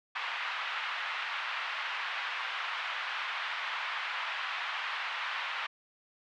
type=band-pass noise; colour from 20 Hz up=pink; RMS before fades=-36 dBFS; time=0.15-5.67 s; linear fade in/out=10 ms; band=990 to 3200 Hz; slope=24 dB/octave; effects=none